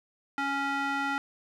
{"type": "tone with band-pass filter", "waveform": "square", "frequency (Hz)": 277.9, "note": "C#4", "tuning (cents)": 4, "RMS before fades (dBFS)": -30, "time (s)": [0.38, 1.18], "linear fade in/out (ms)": 0, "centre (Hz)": 1400, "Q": 1.5, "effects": []}